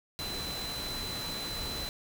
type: tone in noise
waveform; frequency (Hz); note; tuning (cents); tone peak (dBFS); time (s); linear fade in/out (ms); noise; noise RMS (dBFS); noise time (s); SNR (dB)
sine; 4026; B7; +33; -37; 0.19-1.89; 0; pink; -39; 0.19-1.89; -1
effects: none

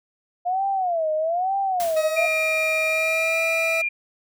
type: tone with vibrato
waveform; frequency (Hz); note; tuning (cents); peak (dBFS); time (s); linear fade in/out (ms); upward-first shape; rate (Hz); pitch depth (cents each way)
sine; 698.5; F5; 0; -20; 0.45-2.27; 20; sine; 1.1; 210
type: noise with exponential decay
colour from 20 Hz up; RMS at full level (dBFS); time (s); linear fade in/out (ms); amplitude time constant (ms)
white; -31; 1.8-2.4; 0; 130
type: tone with pitch glide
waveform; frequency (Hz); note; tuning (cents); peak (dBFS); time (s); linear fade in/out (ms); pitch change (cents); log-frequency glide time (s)
40% pulse; 634 to 653.7; D#5 to E5; +32 to -15; -23; 1.96-3.82; 10; +53; 2.87-3.41
type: tone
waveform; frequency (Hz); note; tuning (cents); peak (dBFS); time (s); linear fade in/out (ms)
sine; 2400; D7; +37; -21; 2.16-3.89; 10
effects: none

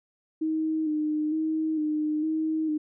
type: tone with vibrato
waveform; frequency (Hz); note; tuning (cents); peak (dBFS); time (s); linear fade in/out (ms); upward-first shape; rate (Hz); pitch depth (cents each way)
sine; 310.2; D#4; -5; -24; 0.41-2.78; 10; square; 1.1; 30
effects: none

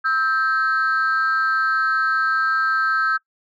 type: tone pair together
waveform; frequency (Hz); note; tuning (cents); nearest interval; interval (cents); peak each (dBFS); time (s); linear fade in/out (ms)
sine; 1300 / 1574.8; E6 / G6; -24 / +8; minor third; 332; -18; 0.04-3.18; 20
effects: noise-tail reverb RT60 0.1 s tail -21 dB re dry + tanh soft clip ceiling -13 dBFS

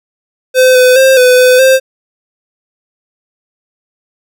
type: tone with pitch steps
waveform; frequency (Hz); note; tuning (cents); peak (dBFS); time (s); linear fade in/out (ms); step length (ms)
square; 513 / 505 / 529 / 502 / 505 / 526; C5 / B4 / C5 / B4 / B4 / C5; -34 / +39 / +19 / +28 / +39 / +9; -4; 0.54-1.8; 50; 210
effects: none

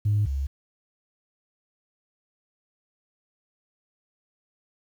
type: tone pair in turn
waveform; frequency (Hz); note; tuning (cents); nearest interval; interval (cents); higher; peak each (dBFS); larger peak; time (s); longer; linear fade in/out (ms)
sine; 104.2 / 68.63; G#2 / C#2; +6 / -17; perfect fifth; 723; first; -18 / -24; first; 0.05-0.26 / 0.26-0.47; neither; 10
effects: tanh soft clip ceiling -16 dBFS + 9-bit

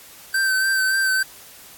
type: tone with vibrato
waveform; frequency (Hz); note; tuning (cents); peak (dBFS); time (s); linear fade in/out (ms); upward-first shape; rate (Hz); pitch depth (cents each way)
square; 1550; G6; -20; -18; 0.34-1.23; 5; sine; 3.5; 25
effects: white hiss -44 dBFS RMS until 1.77 s + AAC 64 kbps

